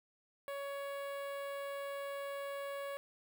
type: tone with notch filter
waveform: sawtooth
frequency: 560 Hz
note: C#5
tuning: 18 cents sharp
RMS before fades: -42 dBFS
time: 0.48-2.97 s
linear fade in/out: 0 ms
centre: 6000 Hz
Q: 0.53
effects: none